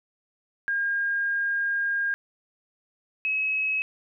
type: tone pair in turn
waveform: sine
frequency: 1616 / 2565 Hz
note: G#6 / E7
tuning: -48 / -48 cents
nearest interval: minor sixth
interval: 800 cents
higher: second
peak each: -23 dBFS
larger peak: neither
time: 0.68-2.14 / 3.25-3.82 s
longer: first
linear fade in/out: 0 ms
effects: none